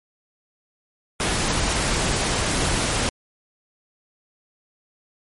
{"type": "noise", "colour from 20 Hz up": "pink", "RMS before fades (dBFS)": -22, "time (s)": [1.2, 3.09], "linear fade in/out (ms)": 0, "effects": ["MP3 48 kbps"]}